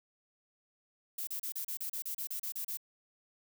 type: noise bursts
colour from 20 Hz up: violet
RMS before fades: -38 dBFS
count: 13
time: 1.18-2.772 s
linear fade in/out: 5 ms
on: 92 ms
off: 33 ms
effects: none